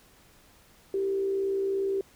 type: tone with frequency modulation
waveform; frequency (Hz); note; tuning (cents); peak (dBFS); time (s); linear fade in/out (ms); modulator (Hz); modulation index
sine; 390; G4; -9; -25; 0.94-2.01; 2; 62.7; 0.3
effects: pink hiss -58 dBFS RMS until 2.15 s